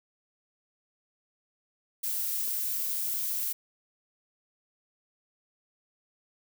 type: noise with amplitude modulation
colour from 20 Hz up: violet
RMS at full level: -30 dBFS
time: 2.03-3.53 s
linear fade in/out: 10 ms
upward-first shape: sine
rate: 225 Hz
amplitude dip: 25%
effects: none